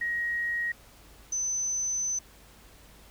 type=tone pair in turn; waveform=sine; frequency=1889 / 6090 Hz; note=A#6 / F#8; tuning=+22 / +49 cents; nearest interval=octave + minor sixth; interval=2027 cents; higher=second; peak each=-27 dBFS; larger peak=neither; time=0.01-0.72 / 1.32-2.19 s; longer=second; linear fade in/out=5 ms; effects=added 50 Hz sine -57 dBFS peak until 3.1 s + pink hiss -55 dBFS RMS until 3.1 s